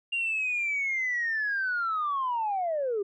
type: linear sweep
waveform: sine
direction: down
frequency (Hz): 2798 to 384.2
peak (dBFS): -25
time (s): 0.12-3.03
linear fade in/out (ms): 10
effects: tanh soft clip ceiling -22 dBFS